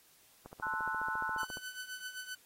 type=click train; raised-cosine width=1 ms; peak=-33 dBFS; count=17; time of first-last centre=0.46-1.571 s; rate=14.4 Hz
type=chord; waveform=sine; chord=F# half-diminished seventh; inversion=first; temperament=equal; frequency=880 / 1046.5 / 1318.5 / 1480 Hz; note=A5 / C6 / E6 / F#6; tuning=0 / 0 / 0 / 0 cents; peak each=-39 / -41 / -41 / -36 dBFS; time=0.62-1.45 s; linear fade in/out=10 ms
type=tone with tremolo; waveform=sawtooth; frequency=1506 Hz; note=F#6; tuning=30 cents sharp; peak=-35 dBFS; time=1.38-2.35 s; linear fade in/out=5 ms; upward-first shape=triangle; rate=7.7 Hz; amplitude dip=80%
effects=white hiss -64 dBFS RMS until 2.45 s + AAC 48 kbps